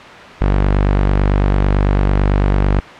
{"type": "tone", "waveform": "sawtooth", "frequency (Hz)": 49, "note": "G1", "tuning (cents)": 0, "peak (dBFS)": -7, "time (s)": [0.41, 2.8], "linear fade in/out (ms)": 0, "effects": ["white hiss -32 dBFS RMS until 2.99 s", "low-pass 2000 Hz 12 dB/octave"]}